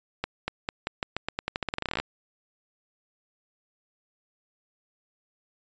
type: accelerating click train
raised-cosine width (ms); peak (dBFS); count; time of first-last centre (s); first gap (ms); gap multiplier
0.3; -12; 23; 0.24-2; 240; 0.87
effects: resampled to 16000 Hz